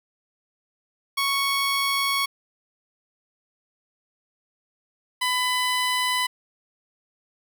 15% pulse tone pair in turn, 1108.7 / 1001.2 Hz, C#6 / B5, 0 / +23 cents, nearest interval major second, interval 177 cents, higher first, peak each -15 dBFS, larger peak neither, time 1.17-2.26 / 5.21-6.27 s, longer first, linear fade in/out 10 ms, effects none

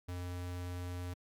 square tone, 89.1 Hz, F2, 35 cents sharp, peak -39 dBFS, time 0.08-1.14 s, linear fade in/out 10 ms, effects MP3 96 kbps

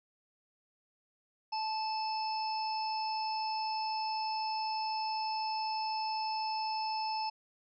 harmonic tone, 874 Hz, A5, 12 cents flat, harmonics 1 / 3 / 5 / 6, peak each -33 / -46 / -50 / -40 dBFS, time 1.52-7.3 s, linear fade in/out 10 ms, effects none

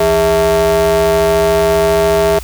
square ring-modulated tone, 121.1 Hz, B2, 34 cents flat, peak -7 dBFS, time 0-2.39 s, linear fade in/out 5 ms, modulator 531 Hz, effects added 60 Hz sine -26 dBFS peak until 2.43 s + white hiss -34 dBFS RMS until 2.43 s

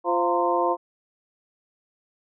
harmonic tone with a mistuned harmonic, 173.8 Hz, F3, 8 cents flat, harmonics 2 / 3 / 4 / 5 / 6, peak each -26 / -26 / -26 / -26 / -26 dBFS, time 0.04-0.77 s, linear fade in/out 50 ms, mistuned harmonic 5, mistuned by +94 cents, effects none

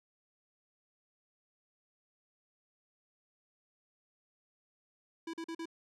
square tone bursts, 329.6 Hz, E4, in tune, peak -39 dBFS, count 4, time 5.27-5.656 s, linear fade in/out 5 ms, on 65 ms, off 42 ms, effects low-pass 7000 Hz 12 dB/octave

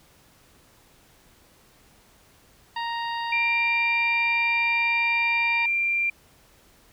harmonic tone, 932.3 Hz, A#5, in tune, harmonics 1 / 2 / 3 / 4 / 5, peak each -28 / -34 / -38 / -40 / -42 dBFS, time 2.76-5.66 s, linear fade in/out 5 ms
sine tone, 2375 Hz, D7, 19 cents sharp, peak -21 dBFS, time 3.32-6.1 s, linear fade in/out 5 ms
effects pink hiss -57 dBFS RMS until 6.92 s

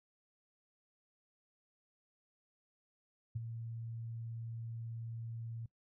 sine tone with ADSR envelope, 114.8 Hz, A#2, 26 cents flat, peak -33 dBFS, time 3.35-5.66 s, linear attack 11 ms, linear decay 22 ms, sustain -8 dB, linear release 4 ms, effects noise-tail reverb RT60 0.1 s tail -22 dB re dry

